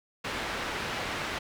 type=low-pass noise; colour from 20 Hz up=white; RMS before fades=-34 dBFS; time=0.24-1.39 s; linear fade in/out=10 ms; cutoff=2400 Hz; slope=12 dB/octave; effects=none